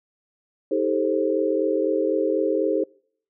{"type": "chord", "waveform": "sine", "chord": "A half-diminished seventh", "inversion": "second", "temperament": "just", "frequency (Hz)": [316.8, 396, 440, 528], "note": ["Eb4", "G4", "A4", "C5"], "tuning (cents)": [31, 18, 0, 16], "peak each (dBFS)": -25, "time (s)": [0.71, 2.84], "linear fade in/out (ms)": 5, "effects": ["noise-tail reverb RT60 0.6 s tail -26 dB re dry"]}